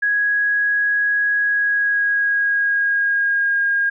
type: tone with pitch glide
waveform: sine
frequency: 1661.2 to 1623.3 Hz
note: G#6 to G#6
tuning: 0 to -40 cents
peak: -15 dBFS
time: 0.02-3.9 s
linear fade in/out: 10 ms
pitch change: -40 cents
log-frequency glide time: 1.36-3.62 s
effects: none